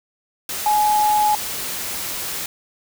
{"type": "tone in noise", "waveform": "sine", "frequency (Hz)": 843, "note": "G#5", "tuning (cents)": 26, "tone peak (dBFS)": -14, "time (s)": [0.66, 1.35], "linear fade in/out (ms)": 2, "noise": "white", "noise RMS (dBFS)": -27, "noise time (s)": [0.49, 2.46], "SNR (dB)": 10, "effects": []}